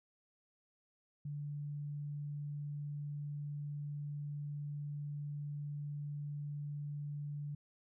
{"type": "tone", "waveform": "sine", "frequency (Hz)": 145.9, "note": "D3", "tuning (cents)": -11, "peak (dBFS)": -39, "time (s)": [1.25, 7.55], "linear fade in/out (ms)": 5, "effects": []}